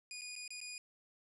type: tone with dropouts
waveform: 15% pulse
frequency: 2459 Hz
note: D#7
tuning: 21 cents flat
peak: -37 dBFS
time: 0.11-0.78 s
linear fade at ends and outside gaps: 1 ms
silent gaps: 0.211-0.217 / 0.355-0.362 / 0.478-0.505 / 0.604-0.613 s
effects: resampled to 22050 Hz + 13-bit